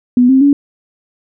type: tone with pitch steps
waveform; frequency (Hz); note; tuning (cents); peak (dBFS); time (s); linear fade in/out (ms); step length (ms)
sine; 246.9 / 264.6 / 283.6; B3 / C4 / C#4; 0 / +20 / +40; -5; 0.17-0.53; 2; 120
effects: none